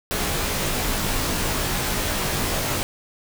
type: noise with comb filter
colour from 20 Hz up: pink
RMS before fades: -24 dBFS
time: 0.11-2.83 s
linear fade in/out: 0 ms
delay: 18 ms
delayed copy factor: -1
effects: none